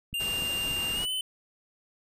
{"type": "click train", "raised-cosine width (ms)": 5, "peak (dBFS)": -29, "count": 4, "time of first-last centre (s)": [0.13, 1.005], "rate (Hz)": 3.43}
{"type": "tone with pitch glide", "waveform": "square", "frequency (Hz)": [2800, 3036], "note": ["F7", "F#7"], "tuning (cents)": [4, 44], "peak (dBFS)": -29, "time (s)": [0.14, 1.21], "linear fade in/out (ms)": 2, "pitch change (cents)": 140, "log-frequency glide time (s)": [0.94, 1.1]}
{"type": "low-pass noise", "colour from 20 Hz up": "pink", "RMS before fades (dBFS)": -39, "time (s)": [0.19, 1.06], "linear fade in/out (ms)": 20, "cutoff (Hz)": 9200, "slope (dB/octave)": 24}
{"effects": []}